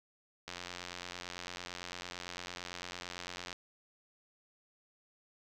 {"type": "click train", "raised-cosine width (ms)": 0.2, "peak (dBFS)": -24, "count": 272, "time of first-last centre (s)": [0.48, 3.528], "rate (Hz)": 88.9, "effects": []}